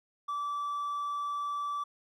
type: tone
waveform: triangle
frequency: 1159 Hz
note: D6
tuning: 23 cents flat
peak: -29 dBFS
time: 0.28-1.84 s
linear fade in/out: 10 ms
effects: tanh soft clip ceiling -25 dBFS